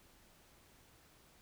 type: silence
effects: pink hiss -65 dBFS RMS until 1.41 s